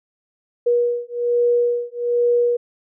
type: beating tone pair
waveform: sine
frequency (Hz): 479.8 / 481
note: A#4 / B4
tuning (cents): +50 / -46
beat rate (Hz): 1.2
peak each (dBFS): -19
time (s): 0.66-2.57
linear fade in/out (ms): 10
effects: none